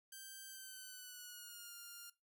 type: tone with pitch glide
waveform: 5% pulse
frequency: 1568 to 1405 Hz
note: G6 to F6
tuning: 0 to +10 cents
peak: -40 dBFS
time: 0.12-2.1 s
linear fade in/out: 5 ms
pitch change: -190 cents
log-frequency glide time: 0.47-1.74 s
effects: noise-tail reverb RT60 0.2 s tail -18 dB re dry